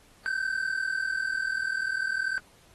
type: tone pair together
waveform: triangle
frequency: 1527.8 / 1568 Hz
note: G6 / G6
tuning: -45 / 0 cents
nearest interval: unison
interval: 45 cents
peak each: -28 dBFS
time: 0.26-2.38 s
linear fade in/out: 0 ms
effects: pink hiss -59 dBFS RMS until 2.74 s + AAC 32 kbps